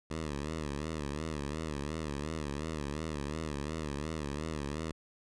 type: tone with vibrato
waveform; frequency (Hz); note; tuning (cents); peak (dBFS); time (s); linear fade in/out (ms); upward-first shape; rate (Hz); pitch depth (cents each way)
10% pulse; 75.3; D2; +44; -27; 0.1-4.92; 10; sine; 2.8; 120
effects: resampled to 22050 Hz